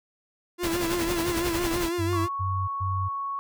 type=tone with vibrato; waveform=45% pulse; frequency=341.7 Hz; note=F4; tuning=38 cents flat; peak=-26 dBFS; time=0.58-2.29 s; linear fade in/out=50 ms; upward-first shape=sine; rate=6 Hz; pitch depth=65 cents each way
type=noise with tremolo; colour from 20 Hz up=pink; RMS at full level=-29 dBFS; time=0.63-1.89 s; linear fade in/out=5 ms; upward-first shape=sine; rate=11 Hz; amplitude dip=55%
type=tone bursts; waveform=sine; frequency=95 Hz; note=F#2; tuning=46 cents sharp; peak=-26 dBFS; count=3; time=1.98-3.09 s; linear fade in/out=20 ms; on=290 ms; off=120 ms
type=tone; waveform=sine; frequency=1108.7 Hz; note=C#6; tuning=in tune; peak=-28 dBFS; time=2.13-3.39 s; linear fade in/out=0 ms
effects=none